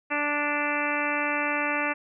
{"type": "harmonic tone with a mistuned harmonic", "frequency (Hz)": 293, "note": "D4", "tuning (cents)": -4, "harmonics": [1, 2, 3, 4, 5, 6, 7, 8, 9], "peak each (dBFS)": [-33, -33, -33, -33, -33, -33, -33, -33, -33], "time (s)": [0.1, 1.94], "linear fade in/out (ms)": 20, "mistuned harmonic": 9, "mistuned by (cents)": 16, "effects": []}